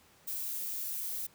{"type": "noise", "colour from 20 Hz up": "violet", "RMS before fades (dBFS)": -37, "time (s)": [0.27, 1.27], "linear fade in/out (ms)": 10, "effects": ["pink hiss -62 dBFS RMS until 1.34 s", "high-pass 80 Hz 12 dB/octave"]}